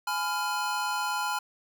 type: chord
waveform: square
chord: F diminished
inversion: first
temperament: just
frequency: 838.1 / 1005.8 / 1396.9 Hz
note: Ab5 / Cb6 / F6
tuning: +16 / +31 / 0 cents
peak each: -33 dBFS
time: 0.07-1.39 s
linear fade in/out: 5 ms
effects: none